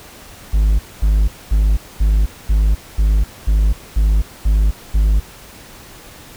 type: tone bursts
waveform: triangle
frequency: 52 Hz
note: G#1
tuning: 3 cents sharp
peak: -8 dBFS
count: 10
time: 0.53-5.2 s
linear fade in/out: 10 ms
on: 260 ms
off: 230 ms
effects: pink hiss -39 dBFS RMS until 6.36 s